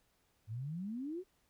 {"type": "exponential sweep", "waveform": "sine", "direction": "up", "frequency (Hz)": [102.3, 388.5], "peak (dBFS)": -38, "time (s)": [0.47, 1.24], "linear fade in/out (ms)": 50, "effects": ["pink hiss -75 dBFS RMS until 1.49 s"]}